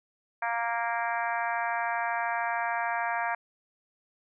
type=harmonic tone; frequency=233.1 Hz; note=A#3; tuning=in tune; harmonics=3 / 4 / 5 / 6 / 7 / 8 / 9 / 10; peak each=-32 / -32 / -38 / -39 / -34 / -40 / -42 / -41 dBFS; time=0.42-3.35 s; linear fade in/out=5 ms; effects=none